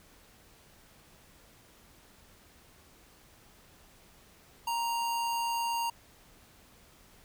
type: tone with amplitude modulation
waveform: square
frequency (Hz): 932.3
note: A#5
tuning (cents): 0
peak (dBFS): -29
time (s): 4.67-5.9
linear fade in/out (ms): 5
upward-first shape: sine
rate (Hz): 129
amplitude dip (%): 25
effects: pink hiss -59 dBFS RMS until 7.24 s